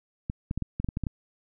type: clicks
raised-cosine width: 5 ms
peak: -17 dBFS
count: 10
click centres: 0.299 / 0.511 / 0.576 / 0.623 / 0.8 / 0.845 / 0.888 / 0.971 / 1.037 / 1.068 s
effects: none